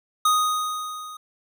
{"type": "tone with level ramp", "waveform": "square", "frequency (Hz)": 1244.5, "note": "D#6", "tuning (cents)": 0, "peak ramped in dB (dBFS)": [-16, -37], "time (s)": [0.25, 1.17], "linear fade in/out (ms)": 5, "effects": []}